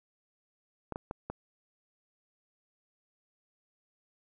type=clicks; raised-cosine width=1 ms; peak=-22 dBFS; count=4; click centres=0.923 / 0.959 / 1.111 / 1.3 s; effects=none